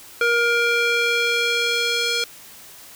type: tone with band-pass filter sweep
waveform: square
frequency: 471.5 Hz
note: A#4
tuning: 20 cents sharp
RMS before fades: -20 dBFS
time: 0.21-2.24 s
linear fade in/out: 2 ms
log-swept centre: 1700 to 4000 Hz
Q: 1.3
effects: white hiss -43 dBFS RMS until 2.95 s